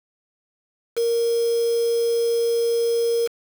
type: tone with quantisation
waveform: sine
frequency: 466.3 Hz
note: A#4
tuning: 1 cent sharp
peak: -18 dBFS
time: 0.96-3.28 s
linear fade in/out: 20 ms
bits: 5
effects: none